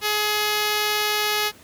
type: tone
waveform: 5% pulse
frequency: 421.1 Hz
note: G#4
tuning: 24 cents sharp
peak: -9 dBFS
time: 0.01-1.52 s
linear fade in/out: 50 ms
effects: pink hiss -49 dBFS RMS until 1.63 s + high-pass 60 Hz 12 dB/octave